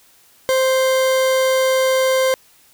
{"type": "tone", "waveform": "40% pulse", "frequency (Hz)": 523, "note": "C5", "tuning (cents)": -1, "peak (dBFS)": -13, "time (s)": [0.49, 2.34], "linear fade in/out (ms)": 0, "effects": ["white hiss -52 dBFS RMS until 2.73 s"]}